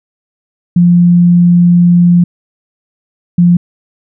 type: tone bursts at uneven times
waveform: sine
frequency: 174.61 Hz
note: F3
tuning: in tune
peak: -3 dBFS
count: 2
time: 0.76-2.24 / 3.38-3.57 s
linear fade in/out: 5 ms
effects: none